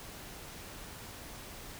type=silence; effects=pink hiss -47 dBFS RMS until 1.79 s